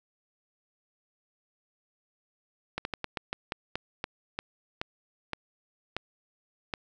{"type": "slowing click train", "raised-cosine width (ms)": 0.3, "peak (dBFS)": -15, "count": 14, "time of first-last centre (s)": [2.78, 6.738], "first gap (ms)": 71, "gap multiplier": 1.22, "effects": []}